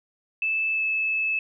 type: tone with pitch glide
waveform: sine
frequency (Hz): 2627 to 2609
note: E7 to E7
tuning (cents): -7 to -18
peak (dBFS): -22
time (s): 0.42-1.39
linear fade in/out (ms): 2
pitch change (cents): -11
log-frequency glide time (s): 0.72-0.83
effects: none